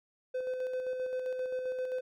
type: tone with tremolo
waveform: triangle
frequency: 510 Hz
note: C5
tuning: 44 cents flat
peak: -29 dBFS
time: 0.34-2.01 s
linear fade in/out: 10 ms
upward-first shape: square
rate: 7.6 Hz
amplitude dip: 35%
effects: none